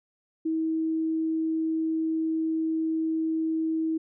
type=tone; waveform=sine; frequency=320.8 Hz; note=E4; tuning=47 cents flat; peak=-24 dBFS; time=0.45-3.98 s; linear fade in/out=10 ms; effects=none